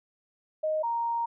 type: tone pair in turn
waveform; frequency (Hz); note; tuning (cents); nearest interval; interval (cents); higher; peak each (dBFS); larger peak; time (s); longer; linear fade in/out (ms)
sine; 622.3 / 932.4; D#5 / A#5; 0 / 0; perfect fifth; 700; second; -25 / -26; first; 0.63-0.83 / 0.83-1.26; second; 10
effects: none